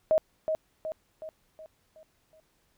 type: tone with echo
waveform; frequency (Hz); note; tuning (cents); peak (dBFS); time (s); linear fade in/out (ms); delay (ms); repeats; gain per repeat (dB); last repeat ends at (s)
sine; 630; D#5; +21; -19; 0.11-0.18; 0; 370; 6; -6; 2.4
effects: pink hiss -70 dBFS RMS until 2.77 s